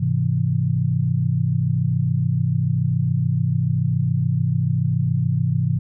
sine chord, Ab augmented, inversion none, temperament equal, 103.83 / 130.81 / 164.81 Hz, Ab2 / C3 / E3, 0 / 0 / 0 cents, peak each -23 / -20 / -22 dBFS, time 0-5.79 s, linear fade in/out 10 ms, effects none

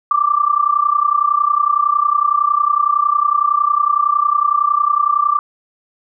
sine tone with amplitude modulation, 1174.7 Hz, D6, in tune, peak -8 dBFS, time 0.11-5.39 s, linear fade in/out 2 ms, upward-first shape sine, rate 30.9 Hz, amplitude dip 85%, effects none

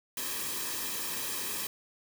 white noise with comb filter, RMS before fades -35 dBFS, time 0.17-1.67 s, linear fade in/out 2 ms, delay 1.4 ms, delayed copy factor -0.65, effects none

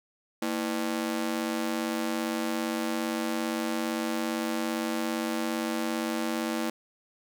sawtooth ring-modulated tone, 277.2 Hz, C#4, in tune, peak -21 dBFS, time 0.42-6.7 s, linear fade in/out 5 ms, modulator 48.8 Hz, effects none

